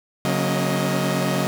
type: tone cluster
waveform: sawtooth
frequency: 140.6 / 183.9 / 234.1 / 272 / 626 Hz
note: C#3 / F#3 / A#3 / C#4 / D#5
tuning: +25 / -10 / +8 / -33 / +10 cents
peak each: -21 / -20 / -25 / -27 / -23 dBFS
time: 0.25-1.47 s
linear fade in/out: 0 ms
effects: none